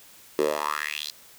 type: tone with high-pass filter sweep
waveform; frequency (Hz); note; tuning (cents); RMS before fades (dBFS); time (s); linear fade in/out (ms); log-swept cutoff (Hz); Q
10% pulse; 74.9; D2; +35; -28; 0.39-1.11; 0; 380 to 4600; 4.4
effects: white hiss -51 dBFS RMS until 1.38 s